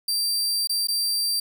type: tone with dropouts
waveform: sawtooth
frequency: 4699 Hz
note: D8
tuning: in tune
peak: -19 dBFS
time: 0.08-1.4 s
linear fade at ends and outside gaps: 5 ms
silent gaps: 0.673-0.694 / 0.872-0.884 s
effects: none